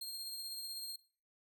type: tone with tremolo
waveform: sawtooth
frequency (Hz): 4216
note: C8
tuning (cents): +12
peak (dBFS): -37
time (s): 0.01-0.96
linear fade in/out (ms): 5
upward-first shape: triangle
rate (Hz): 16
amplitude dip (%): 35
effects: noise-tail reverb RT60 0.4 s tail -18 dB re dry